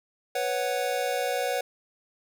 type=chord; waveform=square; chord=B suspended second; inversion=none; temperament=equal; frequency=493.9 / 554.4 / 740 Hz; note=B4 / C#5 / F#5; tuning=0 / 0 / 0 cents; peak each=-31 dBFS; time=0.35-1.61 s; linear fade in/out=5 ms; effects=none